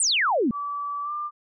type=exponential sweep; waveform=sine; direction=down; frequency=9220 to 207.3 Hz; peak=-19 dBFS; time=0-0.51 s; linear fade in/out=2 ms
type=tone with pitch glide; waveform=sine; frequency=1153 to 1193 Hz; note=D6 to D6; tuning=-32 to +27 cents; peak=-27 dBFS; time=0.51-1.31 s; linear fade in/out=50 ms; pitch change=+59 cents; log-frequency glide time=1.03-1.12 s
effects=none